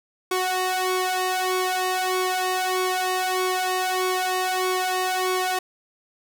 sawtooth tone with flanger, 370 Hz, F#4, in tune, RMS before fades -24 dBFS, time 0.31-5.59 s, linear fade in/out 5 ms, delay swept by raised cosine 0.87 to 1.65 ms, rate 1.6 Hz, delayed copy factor +0.9, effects none

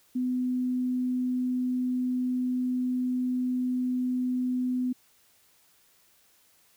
sine tone, 251.7 Hz, B3, 33 cents sharp, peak -25 dBFS, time 0.15-4.93 s, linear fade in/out 10 ms, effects white hiss -63 dBFS RMS until 6.76 s

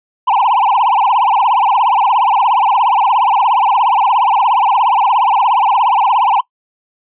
triangle tone with vibrato, 891 Hz, A5, 22 cents sharp, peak -7 dBFS, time 0.27-6.41 s, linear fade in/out 10 ms, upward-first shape triangle, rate 17 Hz, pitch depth 290 cents each way, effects noise-tail reverb RT60 0.1 s tail -21 dB re dry + resampled to 8000 Hz

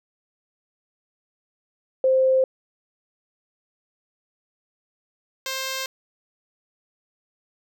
sine / 5% pulse tone pair in turn, 523.3 / 527.9 Hz, C5 / C5, 0 / +15 cents, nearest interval unison, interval 15 cents, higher second, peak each -15 dBFS, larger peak neither, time 2.04-2.44 / 5.46-5.86 s, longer neither, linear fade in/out 2 ms, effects none

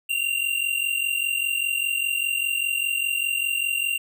square tone pair together, 2749 / 2794 Hz, F7 / F7, -28 / 0 cents, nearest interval unison, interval 28 cents, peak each -26 dBFS, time 0.09-3.98 s, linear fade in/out 10 ms, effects none

